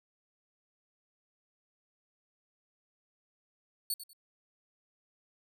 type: tone with echo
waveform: 10% pulse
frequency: 4435 Hz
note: C#8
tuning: in tune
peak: -24 dBFS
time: 3.9-3.94 s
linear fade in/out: 2 ms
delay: 96 ms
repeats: 2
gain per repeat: -12 dB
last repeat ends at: 4.132 s
effects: none